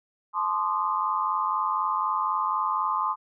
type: tone cluster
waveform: sine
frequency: 865 / 1043 / 1143 / 1227 Hz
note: A5 / C6 / D6 / D#6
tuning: -30 / -6 / -47 / -25 cents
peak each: -31 / -26 / -33 / -29 dBFS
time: 0.33-3.16 s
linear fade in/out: 50 ms
effects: none